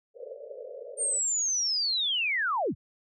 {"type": "band-pass noise", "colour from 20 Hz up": "pink", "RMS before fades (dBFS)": -42, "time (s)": [0.14, 1.21], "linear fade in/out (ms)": 50, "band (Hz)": [440, 600], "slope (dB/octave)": 96}
{"type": "linear sweep", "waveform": "sine", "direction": "down", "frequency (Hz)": [8900, 52.1], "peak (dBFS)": -25, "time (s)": [0.97, 2.75], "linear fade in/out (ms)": 50}
{"effects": []}